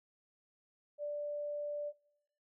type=tone; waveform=sine; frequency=587 Hz; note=D5; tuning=1 cent flat; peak=-36 dBFS; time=0.98-1.93 s; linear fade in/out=50 ms; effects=noise-tail reverb RT60 0.9 s tail -22 dB re dry